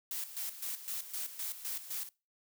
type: noise with tremolo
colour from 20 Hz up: blue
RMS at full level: -38 dBFS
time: 0.11-2.09 s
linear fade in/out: 2 ms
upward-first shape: square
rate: 3.9 Hz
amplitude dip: 70%
effects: noise-tail reverb RT60 0.3 s tail -23 dB re dry